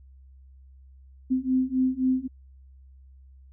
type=beating tone pair; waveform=sine; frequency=256.5 / 260.3 Hz; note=C4 / C4; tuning=-34 / -9 cents; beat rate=3.8 Hz; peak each=-25 / -24 dBFS; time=1.3-2.28 s; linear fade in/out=20 ms; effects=added 66 Hz sine -48 dBFS peak until 3.52 s